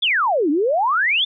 sine exponential two-way sweep, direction down then up, 3623 to 277.2 to 3623 Hz, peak -15 dBFS, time 0.02-1.25 s, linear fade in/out 10 ms, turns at 0.5 s, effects none

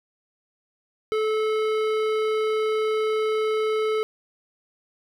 triangle tone with hard clipping, 434.1 Hz, A4, 23 cents flat, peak -23 dBFS, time 1.12-4.03 s, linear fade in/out 0 ms, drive 18 dB, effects none

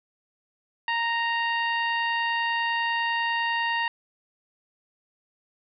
harmonic tone with a mistuned harmonic, 930 Hz, A#5, 4 cents flat, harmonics 1 / 2 / 3 / 4 / 5, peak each -27 / -27 / -31 / -40 / -43 dBFS, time 0.88-3.88 s, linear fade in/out 2 ms, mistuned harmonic 5, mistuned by -16 cents, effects none

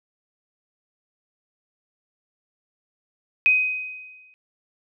sine tone with exponential decay, 2512 Hz, D#7, 16 cents sharp, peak -12 dBFS, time 3.46-4.34 s, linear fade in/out 0 ms, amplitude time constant 190 ms, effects none

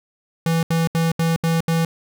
square tone bursts, 164.81 Hz, E3, in tune, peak -17 dBFS, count 6, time 0.46-1.85 s, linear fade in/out 2 ms, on 170 ms, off 74 ms, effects none

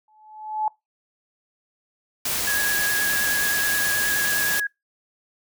sine tone with exponential growth, 860 Hz, A5, 40 cents flat, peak -18 dBFS, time 0.08-0.68 s, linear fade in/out 2 ms, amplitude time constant 130 ms
white noise, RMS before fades -25 dBFS, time 2.25-4.6 s, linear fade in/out 5 ms
sine tone with vibrato, 1661.2 Hz, G#6, in tune, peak -22 dBFS, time 2.47-4.67 s, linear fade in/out 5 ms, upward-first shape sine, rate 9.5 Hz, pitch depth 19 cents each way
effects noise-tail reverb RT60 0.2 s tail -24 dB re dry

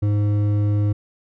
triangle tone with hard clipping, 103.5 Hz, G#2, 5 cents flat, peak -18 dBFS, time 0.02-0.93 s, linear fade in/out 10 ms, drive 12 dB, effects none

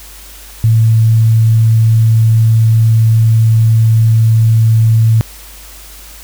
sine tone, 112.2 Hz, A2, 34 cents sharp, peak -5 dBFS, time 0.64-5.21 s, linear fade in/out 0 ms, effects added 50 Hz sine -35 dBFS peak until 6.23 s + white hiss -35 dBFS RMS until 6.23 s

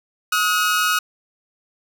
sawtooth tone pair together, 1270 / 1445.2 Hz, D#6 / F#6, +35 / -41 cents, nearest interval major second, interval 224 cents, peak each -16 dBFS, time 0.32-0.99 s, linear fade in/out 5 ms, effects none

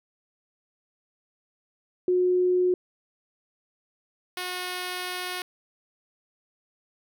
sine / 5% pulse tone pair in turn, 362.7 / 362.7 Hz, F#4 / F#4, -34 / -34 cents, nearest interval unison, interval 0 cents, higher neither, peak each -19 dBFS, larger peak neither, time 2.08-2.74 / 4.37-5.42 s, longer second, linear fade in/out 2 ms, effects none

